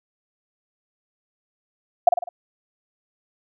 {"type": "tone with echo", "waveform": "sine", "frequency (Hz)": 698.5, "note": "F5", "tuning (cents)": 0, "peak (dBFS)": -7, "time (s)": [2.07, 2.09], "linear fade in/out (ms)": 5, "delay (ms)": 50, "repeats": 4, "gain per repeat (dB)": -6, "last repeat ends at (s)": 2.29, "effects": []}